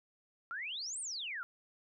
sine exponential two-way sweep, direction up then down, 1331 to 9180 to 1331 Hz, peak -38 dBFS, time 0.51-1.43 s, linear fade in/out 0 ms, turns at 1 s, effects none

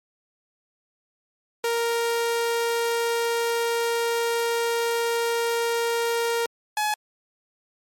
sawtooth tone pair in turn, 466.2 / 846.7 Hz, A#4 / G#5, 0 / +33 cents, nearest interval minor seventh, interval 1033 cents, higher second, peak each -18 dBFS, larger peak neither, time 1.64-6.46 / 6.77-6.94 s, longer first, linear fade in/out 2 ms, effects MP3 64 kbps

